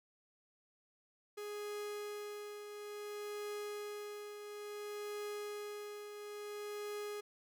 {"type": "tone with tremolo", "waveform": "45% pulse", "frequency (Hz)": 415.3, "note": "G#4", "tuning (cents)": 0, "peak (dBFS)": -40, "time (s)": [1.37, 7.21], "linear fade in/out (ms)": 10, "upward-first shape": "triangle", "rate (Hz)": 0.58, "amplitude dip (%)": 55, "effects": []}